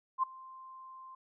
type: tone with ADSR envelope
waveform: sine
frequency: 1046.5 Hz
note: C6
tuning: in tune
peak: -24 dBFS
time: 0.18-1.15 s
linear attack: 50 ms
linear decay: 9 ms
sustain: -23 dB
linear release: 5 ms
effects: none